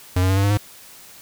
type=tone with pitch steps; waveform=square; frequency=91 / 93.4 / 95.86 / 98.38 / 100.97 / 103.63 Hz; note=F#2 / F#2 / G2 / G2 / G#2 / G#2; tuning=-28 / +17 / -38 / +7 / -48 / -3 cents; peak=-16 dBFS; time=0.16-0.574 s; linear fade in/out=5 ms; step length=69 ms; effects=white hiss -44 dBFS RMS until 1.21 s